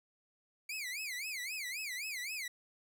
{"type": "tone with vibrato", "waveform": "sawtooth", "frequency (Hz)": 2246, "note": "C#7", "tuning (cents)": 22, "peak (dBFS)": -35, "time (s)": [0.69, 2.48], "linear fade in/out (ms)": 5, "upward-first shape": "sine", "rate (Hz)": 3.8, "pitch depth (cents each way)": 250, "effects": []}